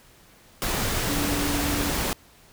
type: tone in noise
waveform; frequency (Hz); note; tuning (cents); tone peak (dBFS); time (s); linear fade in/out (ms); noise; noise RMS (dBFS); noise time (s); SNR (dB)
sine; 288.9; D4; -28; -28; 1.09-1.9; 0; pink; -26; 0.62-2.13; -5
effects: pink hiss -54 dBFS RMS until 2.52 s